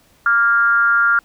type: tone with frequency modulation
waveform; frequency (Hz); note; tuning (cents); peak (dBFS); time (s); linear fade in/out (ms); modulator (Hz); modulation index
sine; 1396.9; F6; 0; -11; 0.26-1.19; 2; 233; 0.55
effects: pink hiss -54 dBFS RMS until 1.24 s